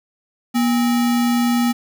sine tone with sample-and-hold, 240 Hz, B3, 49 cents flat, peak -14 dBFS, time 0.54-1.73 s, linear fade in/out 20 ms, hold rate 1050 Hz, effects none

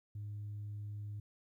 sine tone, 103.83 Hz, G#2, in tune, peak -39 dBFS, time 0.15-1.2 s, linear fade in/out 5 ms, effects tanh soft clip ceiling -38 dBFS + 13-bit

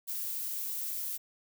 violet noise, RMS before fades -36 dBFS, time 0.07-1.18 s, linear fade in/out 20 ms, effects none

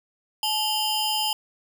25% pulse ring-modulated tone, 1975.5 Hz, B6, in tune, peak -16 dBFS, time 0.43-1.33 s, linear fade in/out 2 ms, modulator 1120 Hz, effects none

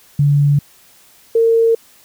sine tone pair in turn, 143.8 / 456.5 Hz, D3 / A#4, -36 / -36 cents, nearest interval octave + minor sixth, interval 2000 cents, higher second, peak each -9 dBFS, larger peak neither, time 0.19-0.59 / 1.35-1.75 s, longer neither, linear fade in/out 5 ms, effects white hiss -48 dBFS RMS until 2.04 s

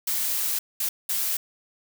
blue noise bursts at uneven times, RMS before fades -26 dBFS, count 3, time 0.07-0.59 / 0.8-0.89 / 1.09-1.37 s, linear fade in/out 5 ms, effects none

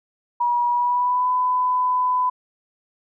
sine tone with pitch glide, 963 to 1002.2 Hz, B5 to B5, -44 to +25 cents, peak -17 dBFS, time 0.4-2.3 s, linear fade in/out 10 ms, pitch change +69 cents, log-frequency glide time 0.68-1.29 s, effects none

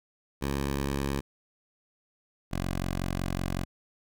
10% pulse tone pair in turn, 69.3 / 45.35 Hz, C#2 / F#1, 0 / -34 cents, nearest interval perfect fifth, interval 734 cents, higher first, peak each -20 / -21 dBFS, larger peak first, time 0.41-1.21 / 2.51-3.65 s, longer second, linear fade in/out 20 ms, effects none

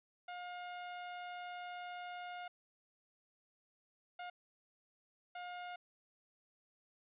sawtooth tone bursts at uneven times, 713 Hz, F5, 36 cents sharp, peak -40 dBFS, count 3, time 0.28-2.48 / 4.19-4.3 / 5.35-5.76 s, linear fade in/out 5 ms, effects resampled to 8000 Hz

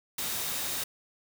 sine tone in noise, 3729 Hz, A#7, in tune, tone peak -44 dBFS, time 0.18-0.84 s, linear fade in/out 5 ms, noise white, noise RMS -33 dBFS, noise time 0.18-0.84 s, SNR -14 dB, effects none

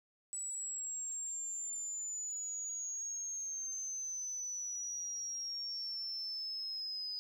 sine exponential sweep, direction down, 7902 to 4978 Hz, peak -38 dBFS, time 0.33-7.19 s, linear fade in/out 0 ms, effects 11-bit

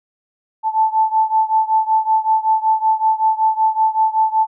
sine beating tone pair, 876 / 881.3 Hz, A5 / A5, -8 / +3 cents, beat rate 5.3 Hz, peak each -15 / -17 dBFS, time 0.63-4.47 s, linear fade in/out 50 ms, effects none

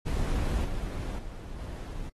brown noise with level steps, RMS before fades -28 / -33 / -40 / -37 dBFS, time 0.05-2.1 s, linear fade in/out 20 ms, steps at 0.64 / 1.18 / 1.58 s, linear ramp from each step 10 ms, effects AAC 32 kbps

